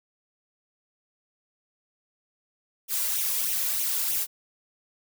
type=noise with flanger; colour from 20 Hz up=blue; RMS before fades=-27 dBFS; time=2.88-4.27 s; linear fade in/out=50 ms; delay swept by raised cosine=0.31 to 2.11 ms; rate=3.2 Hz; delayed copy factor=+0.65; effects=none